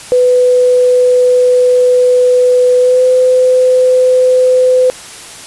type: tone with pitch glide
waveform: sine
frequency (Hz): 498.6 to 507.9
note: B4 to B4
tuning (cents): +16 to +48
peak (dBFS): -5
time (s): 0.12-4.9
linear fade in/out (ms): 0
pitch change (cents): +32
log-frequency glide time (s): 2.79-3.03
effects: white hiss -30 dBFS RMS until 5.46 s + resampled to 24000 Hz

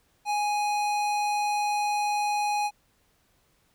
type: tone with hard clipping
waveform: sine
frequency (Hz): 830.6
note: G#5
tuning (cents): 0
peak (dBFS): -26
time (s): 0.25-2.71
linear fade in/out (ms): 50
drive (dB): 17
effects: pink hiss -67 dBFS RMS until 3.74 s

